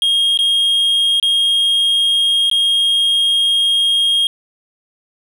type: tone with dropouts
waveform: triangle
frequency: 3247 Hz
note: G#7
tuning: 40 cents flat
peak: -10 dBFS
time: 0.02-4.27 s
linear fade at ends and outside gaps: 1 ms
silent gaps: 0.374-0.389 / 1.199-1.227 / 2.499-2.513 s
effects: none